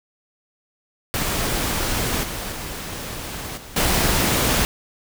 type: noise with level steps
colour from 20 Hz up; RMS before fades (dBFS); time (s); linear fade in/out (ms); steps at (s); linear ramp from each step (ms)
pink; -23 / -29 / -31 / -39 / -19; 1.14-4.65; 0; 2.23 / 2.52 / 3.57 / 3.76; 5
effects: none